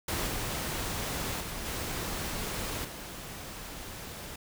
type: noise with level steps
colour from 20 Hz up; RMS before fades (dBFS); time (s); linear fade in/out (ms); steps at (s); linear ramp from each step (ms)
pink; -32 / -34 / -38 / -35 / -42; 0.08-4.36; 5; 0.27 / 1.4 / 1.65 / 2.84; 10
effects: none